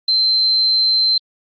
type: tone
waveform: sine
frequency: 4107 Hz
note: C8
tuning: 33 cents flat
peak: -12 dBFS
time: 0.08-1.18 s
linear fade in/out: 5 ms
effects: Opus 32 kbps